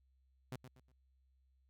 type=tone with echo; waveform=sawtooth; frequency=128.2 Hz; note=C3; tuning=35 cents flat; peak=-38 dBFS; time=0.52-0.56 s; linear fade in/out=2 ms; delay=120 ms; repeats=3; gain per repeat=-10 dB; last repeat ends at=0.92 s; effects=added 65 Hz sine -70 dBFS peak until 1.69 s